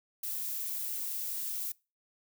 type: noise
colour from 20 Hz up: violet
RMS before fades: -36 dBFS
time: 0.23-1.72 s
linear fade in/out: 5 ms
effects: noise-tail reverb RT60 0.3 s tail -24 dB re dry

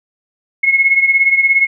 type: beating tone pair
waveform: sine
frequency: 2172 / 2189 Hz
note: C#7 / C#7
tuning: -36 / -22 cents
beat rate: 17 Hz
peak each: -10 / -15 dBFS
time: 0.63-1.67 s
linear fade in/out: 10 ms
effects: none

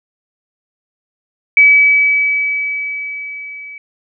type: tone with level ramp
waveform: sine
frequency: 2287 Hz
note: D7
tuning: 47 cents flat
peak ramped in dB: -3 to -29 dBFS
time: 1.57-3.78 s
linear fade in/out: 2 ms
effects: none

